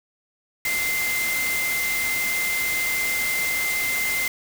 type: tone in noise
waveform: sine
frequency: 2082 Hz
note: C7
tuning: 9 cents flat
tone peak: -23 dBFS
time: 0.65-4.28 s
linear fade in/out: 2 ms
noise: white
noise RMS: -28 dBFS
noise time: 0.65-4.28 s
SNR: +2 dB
effects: none